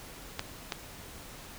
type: clicks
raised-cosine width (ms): 0.2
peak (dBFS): -14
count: 2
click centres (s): 0.394 / 0.722
effects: pink hiss -47 dBFS RMS until 1.58 s